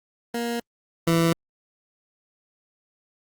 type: tone pair in turn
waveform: 20% pulse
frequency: 235.6 / 166.26 Hz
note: A#3 / E3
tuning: +19 / +15 cents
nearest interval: tritone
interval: 604 cents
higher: first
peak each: -20 / -13 dBFS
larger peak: second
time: 0.34-0.6 / 1.07-1.33 s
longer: neither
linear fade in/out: 5 ms
effects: Opus 32 kbps